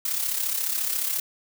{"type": "noise with amplitude modulation", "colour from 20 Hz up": "blue", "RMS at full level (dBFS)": -24, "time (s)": [0.05, 1.2], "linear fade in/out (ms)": 5, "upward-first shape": "sine", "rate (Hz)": 34.3, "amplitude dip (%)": 60, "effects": []}